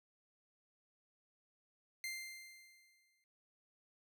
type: tone with exponential decay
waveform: sawtooth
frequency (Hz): 2093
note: C7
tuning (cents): 0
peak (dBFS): -36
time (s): 2.04-3.24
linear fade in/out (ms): 1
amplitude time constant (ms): 260
effects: none